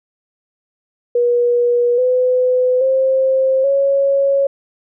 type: tone with pitch steps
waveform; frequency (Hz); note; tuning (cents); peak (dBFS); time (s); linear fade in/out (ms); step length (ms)
sine; 482.1 / 504.6 / 528.2 / 552.8; B4 / B4 / C5 / C#5; -42 / +37 / +16 / -5; -11; 1.15-4.47; 5; 830
effects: none